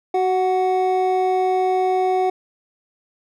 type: tone pair together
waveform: triangle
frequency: 373.7 / 740 Hz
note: F#4 / F#5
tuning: +17 / 0 cents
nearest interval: octave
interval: 1183 cents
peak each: -17 dBFS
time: 0.14-2.3 s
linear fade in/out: 5 ms
effects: none